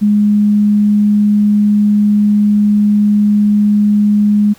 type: tone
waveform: sine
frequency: 207.7 Hz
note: G#3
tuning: in tune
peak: -7 dBFS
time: 0.01-4.54 s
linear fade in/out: 20 ms
effects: pink hiss -44 dBFS RMS until 4.58 s